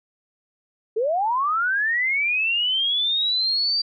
sine linear sweep, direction up, 414.6 to 4700 Hz, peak -19 dBFS, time 0.96-3.82 s, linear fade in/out 10 ms, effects none

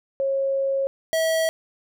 sine / square tone pair in turn, 544 / 646.9 Hz, C#5 / E5, -33 / -33 cents, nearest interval minor third, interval 300 cents, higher second, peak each -20 dBFS, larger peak neither, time 0.2-0.87 / 1.13-1.49 s, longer first, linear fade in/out 0 ms, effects none

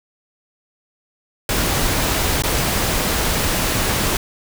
pink noise with dropouts, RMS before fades -19 dBFS, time 1.49-4.17 s, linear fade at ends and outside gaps 2 ms, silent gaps 2.422-2.436 s, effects none

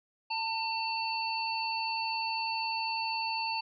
harmonic tone, 898 Hz, A5, 35 cents sharp, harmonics 1 / 3 / 5, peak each -33 / -36 / -36 dBFS, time 0.3-3.61 s, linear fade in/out 10 ms, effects none

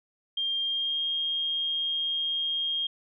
sine tone with pitch glide, 3200 to 3232 Hz, G7 to G#7, +35 to -48 cents, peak -26 dBFS, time 0.37-2.87 s, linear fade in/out 5 ms, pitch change +17 cents, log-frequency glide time 0.59-1.04 s, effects none

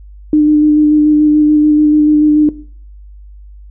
sine tone with vibrato, 301.3 Hz, D4, 44 cents sharp, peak -5 dBFS, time 0.33-2.49 s, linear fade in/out 2 ms, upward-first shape square, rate 6.9 Hz, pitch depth 12 cents each way, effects noise-tail reverb RT60 0.5 s tail -18 dB re dry + added 50 Hz sine -32 dBFS peak until 3.7 s

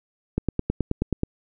click train, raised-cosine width 3 ms, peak -9 dBFS, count 9, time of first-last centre 0.38-1.234 s, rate 9.37 Hz, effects none

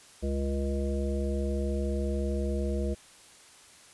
harmonic tone with a mistuned harmonic, 68.8 Hz, C#2, 12 cents flat, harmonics 1 / 3 / 5 / 7 / 9, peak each -29 / -34 / -36 / -37 / -39 dBFS, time 0.22-2.95 s, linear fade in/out 20 ms, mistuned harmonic 5, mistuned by +25 cents, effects white hiss -54 dBFS RMS until 3.93 s + resampled to 24000 Hz

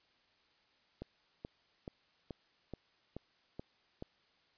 click train, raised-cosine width 2 ms, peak -29 dBFS, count 8, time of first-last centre 1.02-4.024 s, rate 2.33 Hz, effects white hiss -71 dBFS RMS until 4.57 s + resampled to 11025 Hz

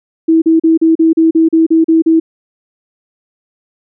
sine tone bursts, 324.5 Hz, E4, 27 cents flat, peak -5 dBFS, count 11, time 0.28-2.2 s, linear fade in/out 10 ms, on 140 ms, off 38 ms, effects none

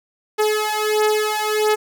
sawtooth beating tone pair, 426 / 427.5 Hz, G#4 / A4, +44 / -50 cents, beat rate 1.5 Hz, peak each -16 dBFS, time 0.38-1.76 s, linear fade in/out 20 ms, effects none

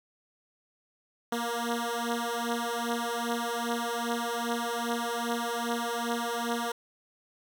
10% pulse beating tone pair, 234 / 236.5 Hz, A#3 / A#3, +7 / +25 cents, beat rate 2.5 Hz, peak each -24 dBFS, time 1.32-6.72 s, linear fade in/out 5 ms, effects none

